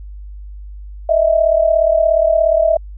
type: tone pair together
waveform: sine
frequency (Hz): 622.3 / 659.3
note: D#5 / E5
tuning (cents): 0 / 0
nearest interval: minor second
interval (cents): 100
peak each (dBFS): -14 / -12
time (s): 1.09-2.77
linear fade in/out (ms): 5
effects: added 50 Hz sine -29 dBFS peak until 2.97 s